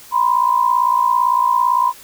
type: tone pair together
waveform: sine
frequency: 972.2 / 1030 Hz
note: B5 / C6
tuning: -28 / -28 cents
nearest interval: minor second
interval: 100 cents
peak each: -15 dBFS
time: 0.11-1.93 s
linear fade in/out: 50 ms
effects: white hiss -41 dBFS RMS until 2.03 s